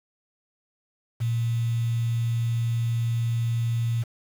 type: tone with quantisation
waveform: sine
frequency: 116.54 Hz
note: A#2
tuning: in tune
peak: -22 dBFS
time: 1.2-4.04 s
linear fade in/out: 20 ms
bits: 7
effects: none